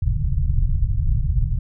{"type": "low-pass noise", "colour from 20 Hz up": "pink", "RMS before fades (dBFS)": -19, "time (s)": [0.02, 1.59], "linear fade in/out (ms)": 5, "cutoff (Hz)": 140, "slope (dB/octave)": 48, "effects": []}